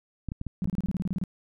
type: clicks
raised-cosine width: 5 ms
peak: -20 dBFS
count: 7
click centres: 0.287 / 0.319 / 0.414 / 0.467 / 0.656 / 0.784 / 0.887 s
type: tone bursts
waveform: sine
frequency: 185 Hz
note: F#3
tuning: in tune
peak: -25 dBFS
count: 12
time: 0.62-1.238 s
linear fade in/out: 0 ms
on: 24 ms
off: 30 ms
effects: none